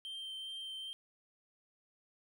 triangle tone with vibrato, 3136 Hz, G7, in tune, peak -40 dBFS, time 0.05-0.93 s, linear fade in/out 0 ms, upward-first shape triangle, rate 2.5 Hz, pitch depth 13 cents each way, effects none

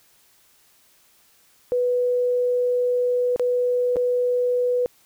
sine tone with dropouts, 493.3 Hz, B4, 2 cents flat, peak -18 dBFS, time 1.72-4.86 s, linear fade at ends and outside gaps 0 ms, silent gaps 3.361-3.396 / 3.959-3.967 s, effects white hiss -58 dBFS RMS until 5.05 s

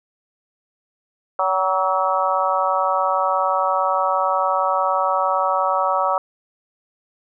harmonic tone with a mistuned harmonic, 189 Hz, F#3, 37 cents sharp, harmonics 3 / 4 / 5 / 6 / 7, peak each -23 / -23 / -23 / -23 / -23 dBFS, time 1.39-6.18 s, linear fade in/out 2 ms, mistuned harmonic 7, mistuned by -30 cents, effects none

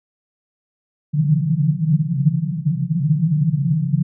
pink band-pass noise, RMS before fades -18 dBFS, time 1.13-4.03 s, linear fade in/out 10 ms, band 140 to 170 Hz, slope 96 dB/octave, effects none

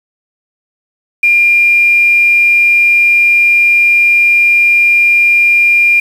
sine tone with quantisation, 2400 Hz, D7, 37 cents sharp, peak -5 dBFS, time 1.23-6 s, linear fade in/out 5 ms, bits 5, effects none

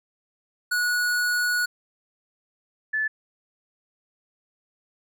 square / sine tone pair in turn, 1462 / 1738.6 Hz, F#6 / A6, -21 / -21 cents, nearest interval minor third, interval 300 cents, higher second, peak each -22 dBFS, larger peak neither, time 0.71-1.66 / 2.93-3.08 s, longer first, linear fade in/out 10 ms, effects none

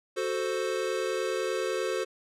square chord, F# diminished, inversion none, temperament equal, 370 / 440 / 523.3 Hz, F#4 / A4 / C5, 0 / 0 / 0 cents, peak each -33 dBFS, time 0.16-2.05 s, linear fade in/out 20 ms, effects low-pass 9000 Hz 12 dB/octave

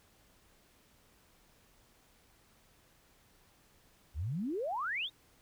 sine exponential sweep, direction up, 65.2 to 3836 Hz, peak -33 dBFS, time 4.14-5.1 s, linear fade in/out 50 ms, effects pink hiss -66 dBFS RMS until 5.41 s

